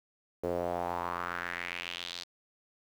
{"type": "tone with band-pass filter sweep", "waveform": "sawtooth", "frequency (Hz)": 87.31, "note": "F2", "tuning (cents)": 0, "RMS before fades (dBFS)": -36, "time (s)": [0.43, 2.24], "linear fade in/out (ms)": 10, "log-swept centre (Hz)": [470, 4400], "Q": 3.2, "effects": ["9-bit"]}